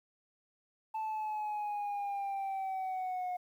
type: linear sweep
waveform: sine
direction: down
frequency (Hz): 880 to 721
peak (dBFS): -31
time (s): 0.94-3.37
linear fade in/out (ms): 10
effects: tanh soft clip ceiling -33 dBFS + 11-bit